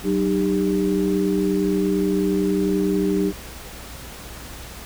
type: tone cluster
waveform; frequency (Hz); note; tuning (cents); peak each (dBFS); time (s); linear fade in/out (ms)
sine; 189 / 306 / 397.3; F#3 / D#4 / G4; +37 / -29 / +23; -22; 0.03-3.33; 50
effects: added 60 Hz sine -40 dBFS peak until 4.85 s + pink hiss -38 dBFS RMS until 4.85 s